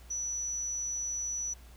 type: tone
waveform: sine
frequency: 5920 Hz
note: F#8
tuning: in tune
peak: -32 dBFS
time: 0.1-1.54 s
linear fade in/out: 10 ms
effects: added 60 Hz sine -50 dBFS peak until 1.76 s + pink hiss -59 dBFS RMS until 1.76 s